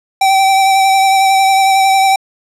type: tone with vibrato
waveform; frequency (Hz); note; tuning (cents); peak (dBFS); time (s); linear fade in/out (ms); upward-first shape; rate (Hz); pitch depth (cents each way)
square; 774; G5; -22; -8; 0.21-2.16; 5; sine; 11; 20
effects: low-pass 11000 Hz 12 dB/octave